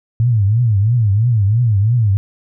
sine tone with vibrato, 109.7 Hz, A2, 5 cents flat, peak -10 dBFS, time 0.2-2.17 s, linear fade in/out 0 ms, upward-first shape triangle, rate 3 Hz, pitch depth 240 cents each way, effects none

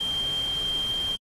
sine tone in noise, 3173 Hz, G7, 20 cents sharp, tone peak -25 dBFS, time 0-1.16 s, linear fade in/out 10 ms, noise pink, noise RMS -40 dBFS, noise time 0-1.16 s, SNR +12 dB, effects AAC 32 kbps

